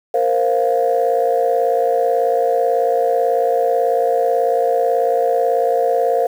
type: chord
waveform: sine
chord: Bb suspended second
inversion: none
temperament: just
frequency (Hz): 466.2 / 524.4 / 699.2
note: Bb4 / C5 / F5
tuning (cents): 0 / +4 / +2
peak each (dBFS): -17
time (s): 0.14-6.27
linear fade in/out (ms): 5
effects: tanh soft clip ceiling -6 dBFS + 7-bit